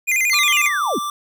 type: tone with vibrato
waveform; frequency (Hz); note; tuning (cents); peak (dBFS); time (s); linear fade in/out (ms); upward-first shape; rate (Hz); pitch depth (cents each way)
square; 2249; C#7; +24; -16; 0.07-0.69; 20; square; 11; 140
type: linear sweep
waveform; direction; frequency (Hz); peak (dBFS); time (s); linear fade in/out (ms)
sine; down; 4435 to 167.1; -19; 0.31-0.99; 10
type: tone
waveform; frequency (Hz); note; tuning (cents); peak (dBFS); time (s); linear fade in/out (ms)
square; 1174.7; D6; 0; -23; 0.33-1.1; 2
effects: none